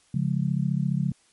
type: chord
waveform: sine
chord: Db major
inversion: none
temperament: just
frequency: 138.59 / 173.24 / 207.9 Hz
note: Db3 / F3 / Ab3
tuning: 0 / -14 / +2 cents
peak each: -25 / -26 / -30 dBFS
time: 0.14-1.12 s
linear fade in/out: 5 ms
effects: white hiss -62 dBFS RMS until 1.32 s + MP3 48 kbps